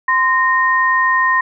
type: tone pair together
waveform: sine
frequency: 1037 / 1849.2 Hz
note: C6 / A#6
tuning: -16 / -14 cents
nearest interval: minor seventh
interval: 1002 cents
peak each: -14 dBFS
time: 0.08-1.41 s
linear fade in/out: 5 ms
effects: none